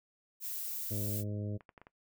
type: noise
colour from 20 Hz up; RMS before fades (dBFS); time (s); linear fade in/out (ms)
violet; -39; 0.4-1.24; 50
type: harmonic tone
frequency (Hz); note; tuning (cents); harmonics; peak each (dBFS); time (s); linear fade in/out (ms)
103.83; G#2; 0; 1 / 2 / 3 / 4 / 5 / 6; -36 / -42 / -46 / -48 / -50 / -52; 0.9-1.58; 20
type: clicks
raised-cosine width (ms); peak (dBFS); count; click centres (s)
0.5; -37; 5; 1.608 / 1.692 / 1.778 / 1.816 / 1.869
effects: noise-tail reverb RT60 0.1 s tail -19 dB re dry